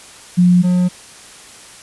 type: tone pair in turn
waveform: sine / triangle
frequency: 178.3 / 179.85 Hz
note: F3 / F#3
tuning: +36 / -49 cents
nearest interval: unison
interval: 15 cents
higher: second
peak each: -7 / -9 dBFS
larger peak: first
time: 0.37-0.63 / 0.63-0.89 s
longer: neither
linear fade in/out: 20 ms
effects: white hiss -39 dBFS RMS until 1.82 s + resampled to 24000 Hz